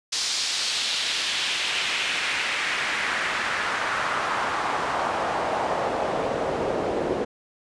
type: noise with band-pass filter sweep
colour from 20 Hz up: pink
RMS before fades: -26 dBFS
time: 0.12-7.25 s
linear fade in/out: 10 ms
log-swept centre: 5000 to 430 Hz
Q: 1.7
effects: resampled to 22050 Hz